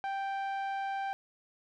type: tone with low-pass filter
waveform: sawtooth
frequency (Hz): 784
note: G5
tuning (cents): 0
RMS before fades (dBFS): -35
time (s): 0.04-1.13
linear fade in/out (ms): 0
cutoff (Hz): 1800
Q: 0.57
effects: none